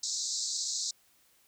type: band-pass noise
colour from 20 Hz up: white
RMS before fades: -34 dBFS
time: 0.03-0.91 s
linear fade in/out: 5 ms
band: 3900 to 7700 Hz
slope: 96 dB/octave
effects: white hiss -66 dBFS RMS until 1.47 s